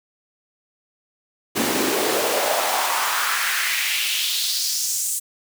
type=noise with high-pass filter sweep; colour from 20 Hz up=pink; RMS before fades=-22 dBFS; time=1.55-5.2 s; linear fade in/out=20 ms; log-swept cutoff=240 to 8300 Hz; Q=2.6; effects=none